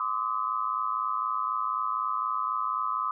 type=tone cluster; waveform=sine; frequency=1038 / 1165 / 1269 Hz; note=C6 / D6 / D#6; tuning=-14 / -14 / +34 cents; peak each=-32 / -31 / -30 dBFS; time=0-3.11 s; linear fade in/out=2 ms; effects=none